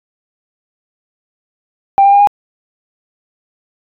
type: tone with pitch steps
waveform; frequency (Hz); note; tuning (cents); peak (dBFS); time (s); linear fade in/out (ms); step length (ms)
sine; 789 / 798.2 / 807.4 / 816.8; G5 / G5 / G#5 / G#5; +11 / +31 / -49 / -29; -3; 1.98-2.272; 0; 73
effects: tanh soft clip ceiling -1 dBFS

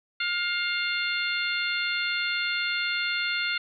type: harmonic tone with a mistuned harmonic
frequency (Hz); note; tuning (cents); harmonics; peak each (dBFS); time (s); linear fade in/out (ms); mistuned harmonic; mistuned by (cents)
708; F5; +23; 2 / 3 / 4 / 5 / 6; -30 / -30 / -32 / -34 / -35; 0.2-3.58; 5; 4; -32
effects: none

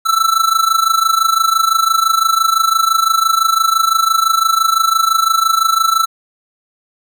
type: tone with amplitude modulation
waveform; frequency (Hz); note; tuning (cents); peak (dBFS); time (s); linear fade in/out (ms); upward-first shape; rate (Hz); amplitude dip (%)
square; 1327; E6; +11; -8; 0.05-6.06; 20; sine; 25.9; 80
effects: none

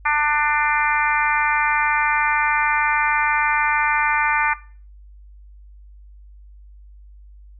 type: harmonic tone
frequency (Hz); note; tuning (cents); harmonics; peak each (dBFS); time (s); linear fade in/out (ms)
297.8; D4; +24; 3 / 4 / 5 / 6 / 7 / 8; -21 / -22 / -23 / -24 / -24 / -25; 0.05-4.54; 10
effects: noise-tail reverb RT60 0.4 s tail -19 dB re dry + added 50 Hz sine -41 dBFS peak until 7.59 s

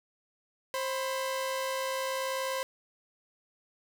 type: tone pair together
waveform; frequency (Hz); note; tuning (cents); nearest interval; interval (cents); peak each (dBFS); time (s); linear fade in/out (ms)
sawtooth; 530.2 / 1000; C5 / B5; +23 / +21; major seventh; 1098; -28 / -33; 0.74-2.63; 0
effects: none

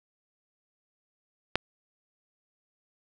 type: click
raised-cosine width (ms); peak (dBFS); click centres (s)
0.3; -7; 1.556
effects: none

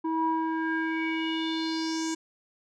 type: tone with low-pass filter sweep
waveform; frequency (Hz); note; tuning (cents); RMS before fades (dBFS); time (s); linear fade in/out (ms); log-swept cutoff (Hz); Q
square; 322.5; E4; -38; -29; 0.04-2.15; 10; 780 to 7100; 4.9
effects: none

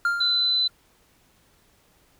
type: tone with exponential decay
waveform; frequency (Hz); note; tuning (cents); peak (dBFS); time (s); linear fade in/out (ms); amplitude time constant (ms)
triangle; 1396.9; F6; 0; -16; 0.05-0.7; 2; 140
type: tone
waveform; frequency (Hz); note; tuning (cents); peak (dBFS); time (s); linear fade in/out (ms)
sine; 4016; B7; +28; -19; 0.2-0.68; 10
effects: pink hiss -61 dBFS RMS until 2.19 s

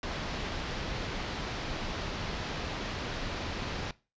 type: low-pass noise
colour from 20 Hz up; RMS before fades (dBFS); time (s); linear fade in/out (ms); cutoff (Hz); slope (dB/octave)
pink; -36; 0.03-3.91; 2; 5100; 24
effects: noise-tail reverb RT60 0.3 s tail -20 dB re dry + resampled to 16000 Hz

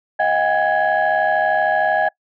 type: tone cluster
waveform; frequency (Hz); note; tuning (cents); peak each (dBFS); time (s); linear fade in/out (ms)
sine; 633 / 729 / 802 / 1672; D#5 / F#5 / G5 / G#6; +30 / -26 / +39 / +11; -19; 0.19-2.09; 10
effects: noise-tail reverb RT60 0.1 s tail -24 dB re dry + tanh soft clip ceiling -8 dBFS

